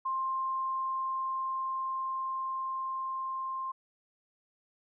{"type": "tone with level ramp", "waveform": "sine", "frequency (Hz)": 1055, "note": "C6", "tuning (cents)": 14, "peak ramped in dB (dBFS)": [-29, -33], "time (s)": [0.05, 3.72], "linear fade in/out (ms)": 10, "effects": []}